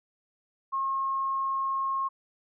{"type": "tone", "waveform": "sine", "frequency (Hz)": 1079, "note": "C#6", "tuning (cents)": -47, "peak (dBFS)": -26, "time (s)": [0.72, 2.09], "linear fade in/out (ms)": 20, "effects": []}